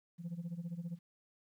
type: tone with tremolo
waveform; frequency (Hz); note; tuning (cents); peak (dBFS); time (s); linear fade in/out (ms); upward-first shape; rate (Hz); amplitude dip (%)
sine; 170.9; F3; -37; -34; 0.18-0.99; 50; sine; 15; 85
effects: tanh soft clip ceiling -36 dBFS + 12-bit